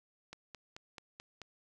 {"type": "click train", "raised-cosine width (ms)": 0.2, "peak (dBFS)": -29, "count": 6, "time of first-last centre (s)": [0.33, 1.417], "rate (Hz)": 4.6, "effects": []}